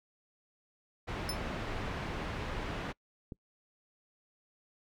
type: low-pass noise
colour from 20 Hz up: pink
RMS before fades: -38 dBFS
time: 1.07-2.93 s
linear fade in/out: 20 ms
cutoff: 2600 Hz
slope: 12 dB/octave
type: tone with exponential decay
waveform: sawtooth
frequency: 5274 Hz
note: E8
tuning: in tune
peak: -28 dBFS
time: 1.29-1.4 s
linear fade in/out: 2 ms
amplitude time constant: 22 ms
type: click train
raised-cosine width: 3 ms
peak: -29 dBFS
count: 4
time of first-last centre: 1.47-3.322 s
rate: 1.62 Hz
effects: noise-tail reverb RT60 0.1 s tail -25 dB re dry